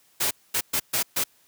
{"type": "noise bursts at uneven times", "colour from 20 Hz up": "white", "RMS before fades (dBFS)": -24, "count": 5, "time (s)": [[0.2, 0.31], [0.54, 0.61], [0.73, 0.8], [0.93, 1.03], [1.16, 1.24]], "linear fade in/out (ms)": 10, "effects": ["white hiss -61 dBFS RMS until 1.47 s", "high-pass 60 Hz 12 dB/octave"]}